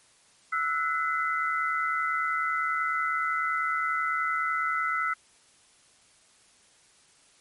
sine tone cluster, 1318 / 1468 / 2029 Hz, E6 / F#6 / B6, -1 / -14 / +46 cents, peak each -27 / -32 / -31 dBFS, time 0.52-5.14 s, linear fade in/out 10 ms, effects white hiss -60 dBFS RMS until 7.4 s + MP3 48 kbps

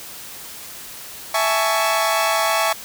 sawtooth chord, A major seventh, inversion second, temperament equal with one note detuned, 659.3 / 830.6 / 880 / 1118.4 Hz, E5 / G#5 / A5 / C#6, 0 / 0 / 0 / +15 cents, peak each -17 / -21 / -21 / -18 dBFS, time 1.34-2.73 s, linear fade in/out 5 ms, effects white hiss -36 dBFS RMS until 2.84 s

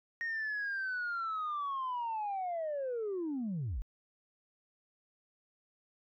sine linear sweep, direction down, 1864.7 to 36.71 Hz, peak -32 dBFS, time 0.21-3.82 s, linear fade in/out 0 ms, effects tanh soft clip ceiling -31 dBFS

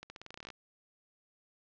accelerating click train, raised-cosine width 0.2 ms, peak -28 dBFS, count 14, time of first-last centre 0.03-0.503 s, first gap 70 ms, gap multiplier 0.88, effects low-pass 5000 Hz 12 dB/octave

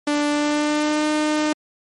sawtooth tone with pitch glide, 293.7 to 304.1 Hz, D4 to D#4, 0 to -40 cents, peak -14 dBFS, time 0.07-1.53 s, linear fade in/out 5 ms, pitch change +60 cents, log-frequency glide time 0.3-1.07 s, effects low-pass 9000 Hz 12 dB/octave + MP3 48 kbps

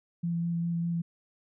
sine tone with vibrato, 169.6 Hz, E3, 50 cents sharp, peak -27 dBFS, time 0.23-1.02 s, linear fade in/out 10 ms, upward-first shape square, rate 5 Hz, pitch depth 9 cents each way, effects none

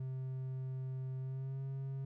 triangle tone with pitch glide, 130.81 to 134.95 Hz, C3 to C#3, 0 to -46 cents, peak -36 dBFS, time 0-2.05 s, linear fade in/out 5 ms, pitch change +54 cents, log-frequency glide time 1.19-1.61 s, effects none

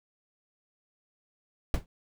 brown noise with exponential decay, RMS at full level -21 dBFS, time 1.74-1.86 s, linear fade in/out 1 ms, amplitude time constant 24 ms, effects none

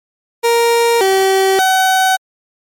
30% pulse tone with pitch steps, 467.7 / 384.1 / 755 Hz, A#4 / G4 / F#5, +6 / -35 / +35 cents, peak -7 dBFS, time 0.43-2.17 s, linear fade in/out 20 ms, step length 580 ms, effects MP3 64 kbps

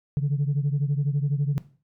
sine beating tone pair, 140 / 152 Hz, C#3 / D#3, +18 / -40 cents, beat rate 12 Hz, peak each -21 / -25 dBFS, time 0.17-1.58 s, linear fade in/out 0 ms, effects noise-tail reverb RT60 0.4 s tail -17 dB re dry + tanh soft clip ceiling -17 dBFS

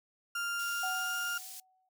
35% pulse tone with pitch glide, 1396.9 to 1407.4 Hz, F6 to F6, 0 to +13 cents, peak -31 dBFS, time 0.35-1.38 s, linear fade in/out 5 ms, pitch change +13 cents, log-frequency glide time 0.69-1.06 s
pink high-pass noise, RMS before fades -46 dBFS, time 0.59-1.6 s, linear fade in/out 2 ms, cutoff 5800 Hz, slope 12 dB/octave
sine tone with exponential decay, 749 Hz, F#5, 21 cents sharp, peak -34 dBFS, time 0.83-1.89 s, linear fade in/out 5 ms, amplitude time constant 230 ms
effects noise-tail reverb RT60 0.1 s tail -25 dB re dry

